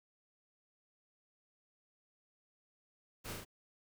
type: noise with echo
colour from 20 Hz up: pink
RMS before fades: -45 dBFS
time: 3.24-3.34 s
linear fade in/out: 20 ms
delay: 37 ms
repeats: 3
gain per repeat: -2 dB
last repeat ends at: 3.451 s
effects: none